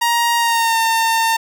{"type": "tone with pitch glide", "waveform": "sawtooth", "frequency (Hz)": [940, 906.4], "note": ["A#5", "A#5"], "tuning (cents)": [14, -49], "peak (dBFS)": -10, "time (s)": [0.01, 1.37], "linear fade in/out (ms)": 10, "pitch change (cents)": -63, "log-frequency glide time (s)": [0.37, 0.78], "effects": []}